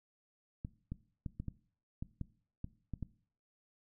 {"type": "clicks", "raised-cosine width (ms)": 5, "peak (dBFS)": -27, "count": 10, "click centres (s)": [0.649, 0.92, 1.262, 1.4, 1.483, 2.025, 2.213, 2.644, 2.937, 3.027], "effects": ["noise-tail reverb RT60 0.5 s tail -19 dB re dry"]}